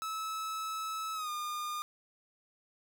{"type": "tone with pitch glide", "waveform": "45% pulse", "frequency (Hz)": [1300, 1212.9], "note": ["E6", "D#6"], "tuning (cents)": [-24, -45], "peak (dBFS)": -35, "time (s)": [0.02, 1.82], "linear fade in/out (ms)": 0, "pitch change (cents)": -121, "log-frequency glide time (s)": [1.14, 1.3], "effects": []}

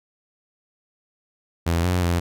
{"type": "tone with pitch steps", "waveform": "sawtooth", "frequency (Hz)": [84.3, 90, 86.4], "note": ["E2", "F#2", "F2"], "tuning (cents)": [39, -47, -18], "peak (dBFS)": -15, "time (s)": [1.66, 2.2], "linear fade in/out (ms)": 10, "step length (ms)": 180, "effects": []}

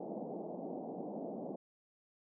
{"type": "band-pass noise", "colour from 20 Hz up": "pink", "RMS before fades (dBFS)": -43, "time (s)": [0, 1.56], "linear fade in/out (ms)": 5, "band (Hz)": [180, 770], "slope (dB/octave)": 48, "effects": []}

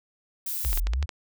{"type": "noise", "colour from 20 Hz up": "violet", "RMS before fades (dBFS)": -31, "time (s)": [0.46, 0.8], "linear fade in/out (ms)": 5}
{"type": "linear two-way sweep", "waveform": "sine", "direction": "down then up", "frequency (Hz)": [79, 30.87, 79], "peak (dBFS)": -23, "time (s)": [0.64, 1.06], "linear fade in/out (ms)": 20, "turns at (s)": 0.75}
{"type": "clicks", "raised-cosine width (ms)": 0.2, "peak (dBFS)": -16, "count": 7, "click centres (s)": [0.649, 0.73, 0.775, 0.87, 0.935, 1.027, 1.092]}
{"effects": []}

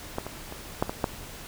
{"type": "clicks", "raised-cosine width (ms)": 1, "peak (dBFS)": [-14, -20, -25, -9, -15, -9], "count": 6, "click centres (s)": [0.184, 0.266, 0.524, 0.825, 0.895, 1.042], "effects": ["pink hiss -42 dBFS RMS until 1.47 s"]}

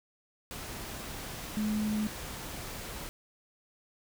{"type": "tone in noise", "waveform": "sine", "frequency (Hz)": 213.1, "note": "G#3", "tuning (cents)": 45, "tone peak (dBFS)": -28, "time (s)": [1.57, 2.07], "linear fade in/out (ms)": 0, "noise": "pink", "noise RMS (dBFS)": -41, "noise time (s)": [0.51, 3.09], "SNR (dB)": 10, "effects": []}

